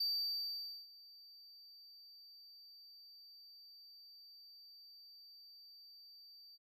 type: tone with ADSR envelope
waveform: triangle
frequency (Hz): 4634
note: D8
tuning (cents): -24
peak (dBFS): -32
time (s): 0-6.58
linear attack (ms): 7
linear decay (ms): 860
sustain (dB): -23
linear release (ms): 35
effects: none